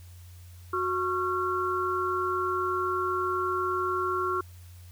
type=tone cluster; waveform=sine; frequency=367.3 / 1100 / 1368 Hz; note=F#4 / C#6 / F6; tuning=-13 / -14 / -36 cents; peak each=-30 dBFS; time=0.73-4.41 s; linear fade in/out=5 ms; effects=added 88 Hz sine -45 dBFS peak until 4.91 s + white hiss -58 dBFS RMS until 4.91 s